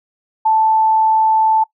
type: tone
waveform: sine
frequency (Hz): 879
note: A5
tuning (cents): -2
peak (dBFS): -10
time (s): 0.45-1.64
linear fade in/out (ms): 10
effects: noise-tail reverb RT60 0.1 s tail -19 dB re dry